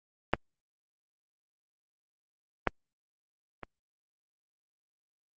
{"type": "clicks", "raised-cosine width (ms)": 0.5, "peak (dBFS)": [-7, -9, -24], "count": 3, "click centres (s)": [0.336, 2.673, 3.633], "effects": ["Opus 32 kbps"]}